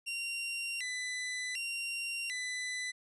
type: tone with vibrato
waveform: sawtooth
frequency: 2349 Hz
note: D7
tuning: in tune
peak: -32 dBFS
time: 0.06-2.92 s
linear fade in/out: 20 ms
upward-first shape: square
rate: 0.67 Hz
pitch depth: 280 cents each way
effects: resampled to 24000 Hz